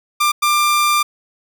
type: tone bursts at uneven times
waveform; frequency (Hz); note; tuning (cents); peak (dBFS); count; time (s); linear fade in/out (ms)
sawtooth; 1190; D6; +22; -9; 2; 0.2-0.32 / 0.42-1.03; 10
effects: none